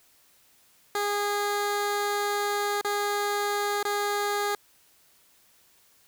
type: tone with dropouts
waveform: 15% pulse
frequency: 410 Hz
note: G#4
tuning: 22 cents flat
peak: -19 dBFS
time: 0.95-4.55 s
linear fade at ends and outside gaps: 2 ms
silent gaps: 2.812-2.847 / 3.829-3.851 s
effects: white hiss -61 dBFS RMS until 6.07 s